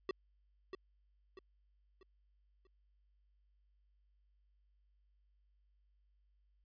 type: tone with echo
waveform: square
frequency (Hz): 380.8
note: F#4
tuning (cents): +50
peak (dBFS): -35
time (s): 0.09-0.11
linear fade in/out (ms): 2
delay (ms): 640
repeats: 4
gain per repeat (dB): -8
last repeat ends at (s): 2.67
effects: added 50 Hz sine -70 dBFS peak until 6.64 s + resampled to 11025 Hz